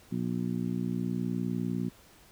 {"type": "harmonic tone", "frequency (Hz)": 59.8, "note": "A#1", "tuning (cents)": 45, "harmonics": [2, 3, 4, 5, 6], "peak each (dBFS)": [-37, -32, -33, -41, -42], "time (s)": [0.11, 1.9], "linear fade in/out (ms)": 20, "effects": ["pink hiss -57 dBFS RMS until 2.31 s"]}